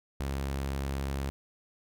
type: tone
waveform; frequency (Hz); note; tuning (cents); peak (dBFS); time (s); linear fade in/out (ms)
sawtooth; 68.4; C#2; -23; -27; 0.2-1.3; 0
effects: none